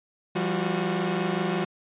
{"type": "tone cluster", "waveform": "sawtooth", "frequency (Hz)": [169.7, 195.1, 363.3], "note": ["F3", "G3", "F#4"], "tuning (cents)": [-49, -8, -32], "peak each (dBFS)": -25, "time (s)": [0.35, 1.65], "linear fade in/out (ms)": 10, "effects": ["resampled to 8000 Hz"]}